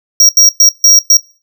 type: tone bursts at uneven times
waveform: square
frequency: 5650 Hz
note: F8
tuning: 19 cents sharp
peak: -3 dBFS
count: 5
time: 0.2-0.29 / 0.37-0.49 / 0.6-0.69 / 0.84-0.99 / 1.1-1.17 s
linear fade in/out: 2 ms
effects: noise-tail reverb RT60 0.4 s tail -20 dB re dry